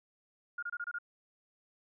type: tone bursts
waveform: sine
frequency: 1421 Hz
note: F6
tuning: 30 cents sharp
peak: -35 dBFS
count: 6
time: 0.58-0.986 s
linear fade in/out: 5 ms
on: 46 ms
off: 26 ms
effects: none